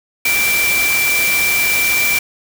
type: tone in noise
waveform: sine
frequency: 2345 Hz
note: D7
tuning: 3 cents flat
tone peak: -14 dBFS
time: 0.25-2.19 s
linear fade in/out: 5 ms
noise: white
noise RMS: -19 dBFS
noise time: 0.25-2.19 s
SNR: +2 dB
effects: none